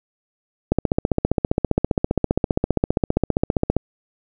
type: click train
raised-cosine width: 2 ms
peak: -3 dBFS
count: 47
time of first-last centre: 0.72-3.766 s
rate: 15.1 Hz
effects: none